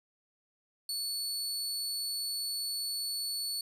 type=tone; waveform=sawtooth; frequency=4435 Hz; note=C#8; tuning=in tune; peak=-30 dBFS; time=0.89-3.61 s; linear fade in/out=2 ms; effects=resampled to 32000 Hz